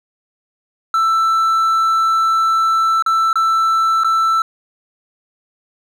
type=tone with dropouts; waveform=triangle; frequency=1328 Hz; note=E6; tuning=12 cents sharp; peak=-10 dBFS; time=0.94-4.42 s; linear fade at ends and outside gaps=2 ms; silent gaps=3.024-3.062 / 3.33-3.356 / 4.036-4.045 s; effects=none